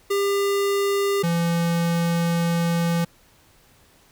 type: tone pair in turn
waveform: square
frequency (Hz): 400 / 169.35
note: G4 / E3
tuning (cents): +35 / +47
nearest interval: octave + minor third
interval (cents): 1488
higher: first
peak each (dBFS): -20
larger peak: neither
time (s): 0.1-1.23 / 1.23-3.05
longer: second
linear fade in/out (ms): 10
effects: pink hiss -56 dBFS RMS until 4.11 s